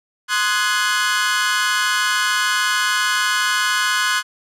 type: chord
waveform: sawtooth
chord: Ab dominant seventh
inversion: first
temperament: equal with one note detuned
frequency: 1046.5 / 1244.5 / 1480 / 1683.4 Hz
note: C6 / Eb6 / Gb6 / Ab6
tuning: 0 / 0 / 0 / +23 cents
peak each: -19 / -22 / -16 / -19 dBFS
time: 0.28-4.23 s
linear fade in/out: 50 ms
effects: low-pass 10000 Hz 12 dB/octave